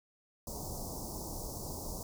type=band-stop noise; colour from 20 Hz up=pink; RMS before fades=-41 dBFS; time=0.47-2.03 s; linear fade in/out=2 ms; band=1000 to 4900 Hz; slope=48 dB/octave; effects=none